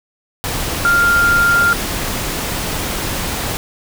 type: tone in noise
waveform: sine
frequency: 1396.9 Hz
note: F6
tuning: in tune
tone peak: -10 dBFS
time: 0.85-1.73 s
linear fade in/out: 0 ms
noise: pink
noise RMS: -21 dBFS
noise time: 0.44-3.57 s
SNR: +8 dB
effects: none